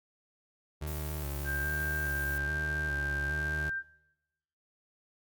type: tone with vibrato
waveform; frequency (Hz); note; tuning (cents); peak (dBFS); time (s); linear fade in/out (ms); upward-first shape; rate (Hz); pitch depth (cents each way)
30% pulse; 73.2; D2; -5; -32; 0.81-3.7; 10; square; 1.2; 57
type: noise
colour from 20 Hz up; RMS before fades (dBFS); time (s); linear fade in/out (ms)
violet; -44; 0.87-2.38; 2
type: tone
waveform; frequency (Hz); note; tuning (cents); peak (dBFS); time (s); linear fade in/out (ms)
sine; 1575; G6; +8; -32; 1.44-3.83; 50
effects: noise-tail reverb RT60 1.0 s tail -22 dB re dry + Opus 48 kbps